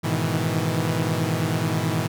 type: chord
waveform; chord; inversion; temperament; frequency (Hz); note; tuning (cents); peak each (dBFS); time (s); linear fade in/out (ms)
sawtooth; E major seventh; first; equal with one note detuned; 105.21 / 123.47 / 155.56 / 164.81; G#2 / B2 / D#3 / E3; +23 / 0 / 0 / 0; -24 / -24 / -23 / -22; 0.03-2.08; 20
effects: none